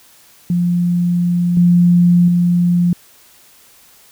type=tone with level steps; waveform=sine; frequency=175.1 Hz; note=F3; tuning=5 cents sharp; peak=-12 / -7 / -10 dBFS; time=0.5-2.93 s; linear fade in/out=2 ms; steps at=1.57 / 2.28 s; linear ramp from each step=2 ms; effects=white hiss -47 dBFS RMS until 4.11 s